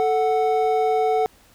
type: tone pair together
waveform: triangle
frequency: 440 / 740 Hz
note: A4 / F#5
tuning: 0 / 0 cents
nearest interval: major sixth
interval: 900 cents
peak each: -18 dBFS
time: 0-1.26 s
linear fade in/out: 0 ms
effects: pink hiss -54 dBFS RMS until 1.54 s